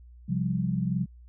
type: chord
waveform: sine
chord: C suspended fourth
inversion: none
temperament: just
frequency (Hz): 130.81 / 174.42 / 196.22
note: C3 / F3 / G3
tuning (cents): 0 / -2 / +2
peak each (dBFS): -30 / -28 / -30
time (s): 0.28-1.06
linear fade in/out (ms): 20
effects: added 60 Hz sine -47 dBFS peak until 1.28 s